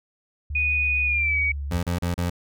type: tone with vibrato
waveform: sine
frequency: 72.5 Hz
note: D2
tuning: 22 cents flat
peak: -27 dBFS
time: 0.5-1.79 s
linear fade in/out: 5 ms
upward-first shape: sine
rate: 1.5 Hz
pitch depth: 56 cents each way
type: tone with pitch glide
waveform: sine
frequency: 2477 to 2258 Hz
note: D#7 to C#7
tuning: -8 to +31 cents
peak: -20 dBFS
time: 0.55-1.52 s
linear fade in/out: 5 ms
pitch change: -161 cents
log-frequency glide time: 1.05-1.39 s
type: tone bursts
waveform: 25% pulse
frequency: 87.31 Hz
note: F2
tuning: in tune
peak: -19 dBFS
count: 4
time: 1.71-2.298 s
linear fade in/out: 5 ms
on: 120 ms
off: 36 ms
effects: none